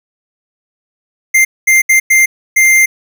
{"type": "tone bursts at uneven times", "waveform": "square", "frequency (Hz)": 2097, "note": "C7", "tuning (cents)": 3, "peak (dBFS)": -6, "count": 5, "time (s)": [[1.34, 1.45], [1.67, 1.82], [1.89, 2], [2.1, 2.26], [2.56, 2.86]], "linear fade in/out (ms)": 10, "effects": []}